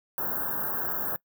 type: band-stop noise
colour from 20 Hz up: white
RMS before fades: -30 dBFS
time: 0.18-1.16 s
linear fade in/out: 0 ms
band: 1700 to 13000 Hz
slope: 96 dB/octave
effects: noise-tail reverb RT60 0.1 s tail -23 dB re dry + high-pass 100 Hz 12 dB/octave